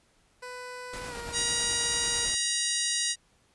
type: tone with pitch glide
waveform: 15% pulse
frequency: 498.3 to 472 Hz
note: B4 to A#4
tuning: +15 to +22 cents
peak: -32 dBFS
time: 0.42-2.26 s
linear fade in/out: 10 ms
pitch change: -93 cents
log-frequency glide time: 1.09-1.15 s
type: noise with tremolo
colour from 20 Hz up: pink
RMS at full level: -40 dBFS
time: 0.93-2.35 s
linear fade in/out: 5 ms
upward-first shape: square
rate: 9.1 Hz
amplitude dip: 30%
type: harmonic tone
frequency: 953 Hz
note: A#5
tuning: 38 cents sharp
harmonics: 2 / 3 / 4 / 5 / 6 / 7 / 8 / 9 / 10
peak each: -36 / -37 / -33 / -34 / -34 / -34 / -39 / -37 / -35 dBFS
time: 1.32-3.16 s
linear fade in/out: 50 ms
effects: pink hiss -66 dBFS RMS until 3.54 s + resampled to 24000 Hz